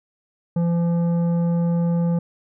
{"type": "tone with tanh clipping", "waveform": "triangle", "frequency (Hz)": 170.5, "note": "F3", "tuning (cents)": -41, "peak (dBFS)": -19, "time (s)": [0.56, 2.19], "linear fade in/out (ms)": 5, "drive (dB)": 14, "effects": []}